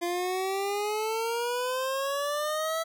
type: exponential sweep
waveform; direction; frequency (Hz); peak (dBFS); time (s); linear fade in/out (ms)
25% pulse; up; 343.8 to 659.3; -24; 0.01-2.84; 20
effects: none